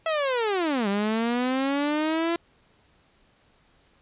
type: linear two-way sweep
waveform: sawtooth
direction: down then up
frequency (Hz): 660 to 196 to 341.7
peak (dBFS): -19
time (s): 0.06-2.36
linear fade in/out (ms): 2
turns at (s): 0.88
effects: pink hiss -62 dBFS RMS until 4.01 s + resampled to 8000 Hz